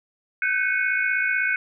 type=tone cluster; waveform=sine; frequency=1514 / 1570 / 2201 / 2480 Hz; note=F#6 / G6 / C#7 / D#7; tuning=+39 / +2 / -13 / -6 cents; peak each=-23 / -28 / -25 / -30 dBFS; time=0.42-1.56 s; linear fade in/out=2 ms; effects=none